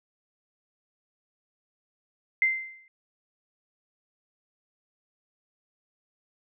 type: tone with exponential decay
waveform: sine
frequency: 2081 Hz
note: C7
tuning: 10 cents flat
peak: -17 dBFS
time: 2.42-2.88 s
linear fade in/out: 1 ms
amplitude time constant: 98 ms
effects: none